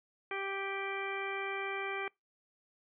harmonic tone, 392.1 Hz, G4, in tune, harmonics 1 / 2 / 3 / 4 / 5 / 6 / 8, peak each -40 / -43 / -43 / -44 / -44 / -41 / -52 dBFS, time 0.31-2.08 s, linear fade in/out 2 ms, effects noise-tail reverb RT60 0.2 s tail -26 dB re dry

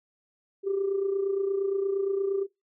sine tone with amplitude modulation, 392.8 Hz, G4, 4 cents sharp, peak -21 dBFS, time 0.63-2.47 s, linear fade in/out 50 ms, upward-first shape sine, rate 28.6 Hz, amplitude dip 65%, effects noise-tail reverb RT60 0.2 s tail -22 dB re dry + tanh soft clip ceiling -19 dBFS

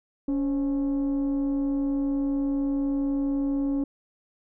sine tone with frequency modulation, 279.9 Hz, C#4, 17 cents sharp, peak -21 dBFS, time 0.28-3.84 s, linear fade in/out 5 ms, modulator 252 Hz, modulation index 0.33, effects tanh soft clip ceiling -21 dBFS

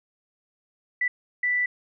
sine tone bursts at uneven times, 1975.5 Hz, B6, in tune, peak -21 dBFS, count 2, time 1.01-1.08 / 1.43-1.66 s, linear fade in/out 5 ms, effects none

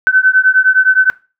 sine beating tone pair, 1516 / 1525.7 Hz, F#6 / G6, +42 / -47 cents, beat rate 9.7 Hz, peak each -10 dBFS, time 0.07-1.1 s, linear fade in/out 0 ms, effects noise-tail reverb RT60 0.3 s tail -21 dB re dry

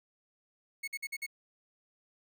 40% pulse tone bursts, 2196 Hz, C#7, 17 cents flat, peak -34 dBFS, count 5, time 0.83-1.265 s, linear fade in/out 10 ms, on 47 ms, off 50 ms, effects none

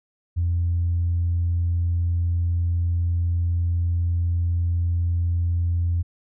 sine tone, 86 Hz, F2, 26 cents flat, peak -18 dBFS, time 0.36-6.03 s, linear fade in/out 20 ms, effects tanh soft clip ceiling -15 dBFS

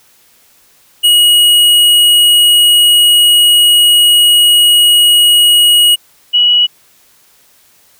square / sine tone pair in turn, 2900 / 2927 Hz, F#7 / F#7, -35 / -19 cents, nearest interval unison, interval 16 cents, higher second, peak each -5 dBFS, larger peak neither, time 1.03-5.96 / 6.33-6.67 s, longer first, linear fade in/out 20 ms, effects white hiss -48 dBFS RMS until 7.99 s

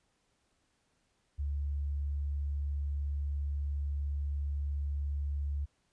sine tone, 71.5 Hz, D2, 46 cents flat, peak -31 dBFS, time 1.38-5.66 s, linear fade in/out 20 ms, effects pink hiss -75 dBFS RMS until 5.92 s + resampled to 22050 Hz

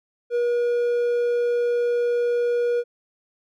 triangle tone, 479.8 Hz, A#4, 50 cents sharp, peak -17 dBFS, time 0.3-2.84 s, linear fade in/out 50 ms, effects none

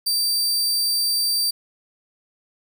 sawtooth tone, 4666 Hz, D8, 12 cents flat, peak -16 dBFS, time 0.06-1.51 s, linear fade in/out 10 ms, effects none

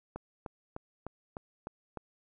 click train, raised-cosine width 1 ms, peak -25 dBFS, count 7, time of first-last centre 0.16-1.973 s, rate 3.31 Hz, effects none

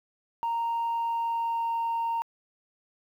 sine tone with pitch glide, 928 to 922.7 Hz, A#5 to A#5, -8 to -18 cents, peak -24 dBFS, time 0.43-2.22 s, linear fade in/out 0 ms, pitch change -10 cents, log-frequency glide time 0.87-1.74 s, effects tanh soft clip ceiling -24 dBFS + 10-bit

